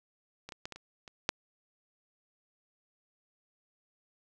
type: clicks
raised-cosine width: 0.2 ms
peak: -26 / -26 / -21 / -25 / -30 / -30 / -9 dBFS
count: 7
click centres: 0.49 / 0.522 / 0.655 / 0.723 / 0.76 / 1.078 / 1.291 s
effects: none